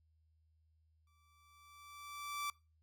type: tone with exponential growth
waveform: sawtooth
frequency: 1164 Hz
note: D6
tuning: 16 cents flat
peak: -33 dBFS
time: 1.07-2.5 s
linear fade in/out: 2 ms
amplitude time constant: 310 ms
effects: noise-tail reverb RT60 0.3 s tail -23 dB re dry + added 79 Hz sine -70 dBFS peak until 2.82 s